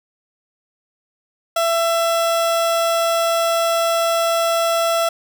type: tone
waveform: 30% pulse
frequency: 669 Hz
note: E5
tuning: 25 cents sharp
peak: -13 dBFS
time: 1.56-5.09 s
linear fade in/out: 5 ms
effects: none